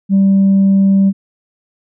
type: tone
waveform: sine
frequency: 195.1 Hz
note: G3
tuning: 8 cents flat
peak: -5 dBFS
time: 0.09-1.13 s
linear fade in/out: 50 ms
effects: tanh soft clip ceiling -5 dBFS